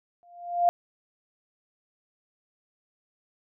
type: tone with exponential growth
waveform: sine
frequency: 698.5 Hz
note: F5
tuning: in tune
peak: -15 dBFS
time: 0.23-0.69 s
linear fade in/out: 0 ms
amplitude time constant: 98 ms
effects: none